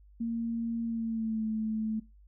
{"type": "tone with pitch glide", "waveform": "sine", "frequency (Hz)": [230.7, 218.6], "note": ["A#3", "A3"], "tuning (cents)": [-18, -11], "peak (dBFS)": -29, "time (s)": [0.2, 2], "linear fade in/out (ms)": 10, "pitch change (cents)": -93, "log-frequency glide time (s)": [0.84, 1.45], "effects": ["noise-tail reverb RT60 0.2 s tail -18 dB re dry", "added 50 Hz sine -54 dBFS peak until 2.27 s"]}